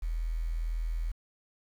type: tone with quantisation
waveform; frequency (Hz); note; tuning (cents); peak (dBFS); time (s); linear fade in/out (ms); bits
sine; 40.99; E1; -9; -29; 0.02-1.12; 10; 9
effects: none